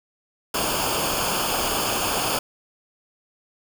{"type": "noise with comb filter", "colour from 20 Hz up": "pink", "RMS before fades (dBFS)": -24, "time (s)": [0.54, 2.39], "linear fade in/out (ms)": 5, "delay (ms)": 0.51, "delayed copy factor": -0.75, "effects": []}